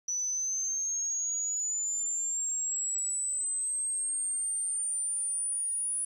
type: linear sweep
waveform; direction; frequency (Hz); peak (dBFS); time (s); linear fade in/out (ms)
sine; up; 5920 to 9810; -29; 0.08-6.05; 5
effects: 10-bit